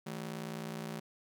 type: ring-modulated tone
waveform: sawtooth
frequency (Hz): 188.1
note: F#3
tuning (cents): +29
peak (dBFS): -32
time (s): 0.06-1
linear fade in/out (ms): 10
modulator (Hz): 29.8
effects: none